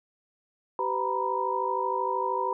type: tone cluster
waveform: sine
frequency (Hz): 386 / 503 / 936 / 989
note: G4 / B4 / A#5 / B5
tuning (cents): -27 / +32 / +7 / +2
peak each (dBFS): -33 / -33 / -29 / -30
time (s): 0.79-2.53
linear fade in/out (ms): 2
effects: none